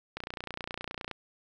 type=click train; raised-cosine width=0.3 ms; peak=-20 dBFS; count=29; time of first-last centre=0.17-1.113 s; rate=29.7 Hz; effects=none